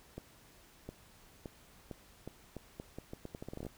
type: accelerating click train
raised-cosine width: 2 ms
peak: -29 dBFS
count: 19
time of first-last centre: 0.18-3.666 s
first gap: 710 ms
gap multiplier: 0.8
effects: pink hiss -61 dBFS RMS until 3.77 s